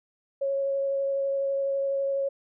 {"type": "tone with vibrato", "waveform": "sine", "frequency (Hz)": 550, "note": "C#5", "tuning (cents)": -14, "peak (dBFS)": -24, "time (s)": [0.41, 2.29], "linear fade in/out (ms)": 10, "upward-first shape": "sine", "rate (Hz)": 12, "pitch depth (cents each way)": 9, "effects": []}